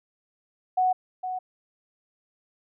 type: tone with echo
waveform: sine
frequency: 740 Hz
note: F#5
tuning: in tune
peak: -19 dBFS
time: 0.77-0.93 s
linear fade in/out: 10 ms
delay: 460 ms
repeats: 1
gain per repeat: -9 dB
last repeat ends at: 1.39 s
effects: none